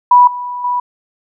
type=tone with level steps; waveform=sine; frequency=982 Hz; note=B5; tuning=10 cents flat; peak=-3 / -20 / -13 dBFS; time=0.11-0.8 s; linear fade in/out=5 ms; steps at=0.27 / 0.64 s; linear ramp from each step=5 ms; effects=none